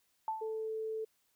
sine tone with exponential decay, 880 Hz, A5, in tune, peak -30 dBFS, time 0.28-0.68 s, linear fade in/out 1 ms, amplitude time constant 86 ms
sine tone, 439.9 Hz, A4, in tune, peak -35 dBFS, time 0.41-1.05 s, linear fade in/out 10 ms
effects white hiss -75 dBFS RMS until 1.35 s

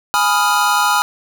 square chord, F half-diminished seventh, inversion first, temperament equal, 830.6 / 987.8 / 1244.5 / 1396.9 Hz, Ab5 / Cb6 / Eb6 / F6, 0 / 0 / 0 / 0 cents, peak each -19 dBFS, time 0.14-1.02 s, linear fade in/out 0 ms, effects none

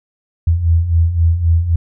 sine beating tone pair, 80.8 / 84.6 Hz, E2 / E2, -34 / +45 cents, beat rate 3.8 Hz, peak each -17 / -11 dBFS, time 0.47-1.76 s, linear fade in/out 5 ms, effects none

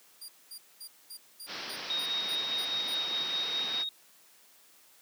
20% pulse tone bursts, 4788 Hz, D8, 33 cents sharp, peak -36 dBFS, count 10, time 0.21-2.95 s, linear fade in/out 10 ms, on 76 ms, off 220 ms
white low-pass noise, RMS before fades -40 dBFS, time 1.46-3.85 s, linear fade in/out 50 ms, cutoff 5600 Hz, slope 96 dB/octave
sine tone with tremolo, 3750 Hz, A#7, 10 cents sharp, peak -29 dBFS, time 1.9-3.89 s, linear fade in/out 2 ms, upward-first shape square, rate 4.9 Hz, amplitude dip 30%
effects white hiss -60 dBFS RMS until 5.01 s + high-pass 200 Hz 12 dB/octave

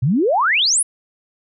sine exponential sweep, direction up, 113.6 to 11175 Hz, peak -13 dBFS, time 0.02-0.83 s, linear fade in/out 10 ms, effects none

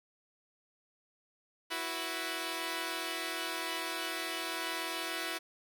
5% pulse chord, E suspended second, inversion none, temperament equal, 329.6 / 370 / 493.9 Hz, E4 / F#4 / B4, 0 / 0 / 0 cents, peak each -26 / -28 / -32 dBFS, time 1.7-5.39 s, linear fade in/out 20 ms, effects none

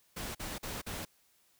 pink noise bursts, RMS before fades -40 dBFS, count 4, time 0.16-1.052 s, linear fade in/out 10 ms, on 190 ms, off 44 ms, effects white hiss -69 dBFS RMS until 1.59 s

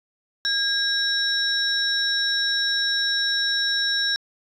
sine tone cluster, 1624 / 3841 / 5460 Hz, G#6 / B7 / F8, -39 / -49 / -40 cents, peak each -24 dBFS, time 0.45-4.16 s, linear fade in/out 0 ms, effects tanh soft clip ceiling -11 dBFS

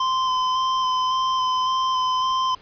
square tone with vibrato, 1032 Hz, C6, 24 cents flat, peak -20 dBFS, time 0-2.55 s, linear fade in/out 5 ms, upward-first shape square, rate 1.8 Hz, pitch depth 13 cents each way, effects pink hiss -50 dBFS RMS until 2.61 s + resampled to 11025 Hz

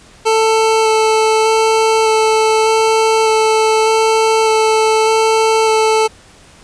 25% pulse tone with vibrato, 441.1 Hz, A4, 4 cents sharp, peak -6 dBFS, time 0.25-6.08 s, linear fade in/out 20 ms, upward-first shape square, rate 0.83 Hz, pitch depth 8 cents each way, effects pink hiss -43 dBFS RMS until 6.63 s + resampled to 22050 Hz

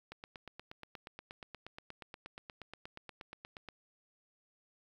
click train, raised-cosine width 0.3 ms, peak -30 dBFS, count 31, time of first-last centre 0.12-3.687 s, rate 8.41 Hz, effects 10-bit

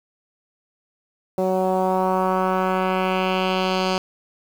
10% pulse tone with low-pass filter sweep, 186.7 Hz, F#3, 16 cents sharp, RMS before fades -21 dBFS, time 1.38-3.98 s, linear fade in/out 2 ms, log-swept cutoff 570 to 4900 Hz, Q 1.7, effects 7-bit

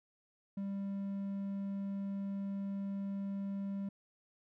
triangle tone, 197.5 Hz, G3, 13 cents sharp, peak -34 dBFS, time 0.57-3.89 s, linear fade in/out 5 ms, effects none

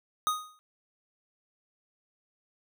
square tone with exponential decay, 1244.5 Hz, D#6, in tune, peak -23 dBFS, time 0.27-0.59 s, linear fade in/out 0 ms, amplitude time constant 68 ms, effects none

